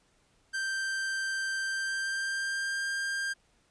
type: tone with pitch glide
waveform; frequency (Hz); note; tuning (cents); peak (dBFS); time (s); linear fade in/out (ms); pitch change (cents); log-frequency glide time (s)
45% pulse; 1568 to 1594.5; G6 to G6; 0 to +29; -30; 0.53-3.34; 20; +29; 1.6-2.87
effects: pink hiss -68 dBFS RMS until 3.7 s + resampled to 22050 Hz